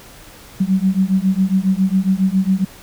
sine beating tone pair, 186.5 / 193.8 Hz, F#3 / G3, +14 / -20 cents, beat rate 7.3 Hz, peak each -16 dBFS, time 0.6-2.65 s, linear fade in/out 10 ms, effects pink hiss -41 dBFS RMS until 2.82 s

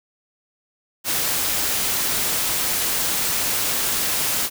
white noise, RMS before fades -22 dBFS, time 1.04-4.5 s, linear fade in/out 50 ms, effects none

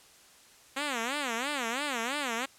5% pulse tone with vibrato, 259 Hz, C4, 17 cents flat, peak -19 dBFS, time 0.76-2.46 s, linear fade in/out 10 ms, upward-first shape sine, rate 3 Hz, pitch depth 240 cents each way, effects white hiss -57 dBFS RMS until 2.58 s + low-pass 10000 Hz 12 dB/octave

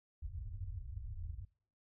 white low-pass noise, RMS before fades -44 dBFS, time 0.22-1.45 s, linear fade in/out 5 ms, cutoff 100 Hz, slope 48 dB/octave, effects noise-tail reverb RT60 0.5 s tail -23 dB re dry

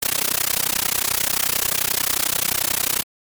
white noise with amplitude modulation, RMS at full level -17 dBFS, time 0.02-3.03 s, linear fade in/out 10 ms, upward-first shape sine, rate 31.3 Hz, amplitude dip 100%, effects MP3 96 kbps

